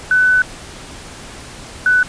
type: tone pair in turn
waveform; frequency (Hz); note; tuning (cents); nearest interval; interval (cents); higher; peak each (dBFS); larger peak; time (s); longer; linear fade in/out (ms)
sine; 1500 / 1492.3; F#6 / F#6; +23 / +14; unison; 9; first; -9; neither; 0.11-0.42 / 1.86-2.03; first; 2
effects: pink hiss -34 dBFS RMS until 2.08 s + resampled to 22050 Hz